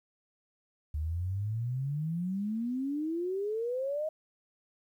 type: exponential sweep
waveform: sine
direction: up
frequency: 73.42 to 636 Hz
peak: -30 dBFS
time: 0.94-4.09 s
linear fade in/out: 5 ms
effects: 11-bit